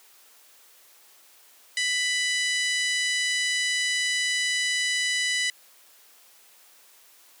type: harmonic tone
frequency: 992 Hz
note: B5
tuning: 7 cents sharp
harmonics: 2 / 3 / 4 / 5 / 6 / 7 / 8 / 9 / 10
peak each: -26 / -30 / -32 / -34 / -36 / -37 / -38 / -39 / -40 dBFS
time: 1.77-5.5 s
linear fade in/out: 2 ms
effects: white hiss -55 dBFS RMS until 7.4 s + high-pass 400 Hz 12 dB/octave